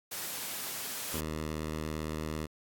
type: high-pass noise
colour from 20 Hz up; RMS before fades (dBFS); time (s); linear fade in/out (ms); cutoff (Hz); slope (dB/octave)
white; -38; 0.11-1.21; 10; 110; 12
type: tone with vibrato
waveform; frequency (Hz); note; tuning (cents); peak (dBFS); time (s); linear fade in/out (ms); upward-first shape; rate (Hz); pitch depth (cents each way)
10% pulse; 77.78; D#2; 0; -26; 1.13-2.47; 20; sine; 8.4; 9
effects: AAC 64 kbps